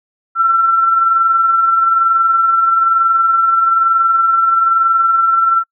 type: tone with amplitude modulation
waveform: sine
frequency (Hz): 1347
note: E6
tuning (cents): +37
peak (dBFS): -7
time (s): 0.35-5.64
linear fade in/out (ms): 50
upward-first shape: sine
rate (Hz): 21.1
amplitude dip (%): 40
effects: noise-tail reverb RT60 0.1 s tail -26 dB re dry